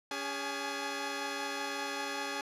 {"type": "tone cluster", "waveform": "10% pulse", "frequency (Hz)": [280.6, 406.9, 847], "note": ["C#4", "G#4", "G#5"], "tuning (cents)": [21, -35, 34], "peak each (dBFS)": -31, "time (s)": [0.11, 2.41], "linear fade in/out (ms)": 2, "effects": ["low-pass 9000 Hz 12 dB/octave"]}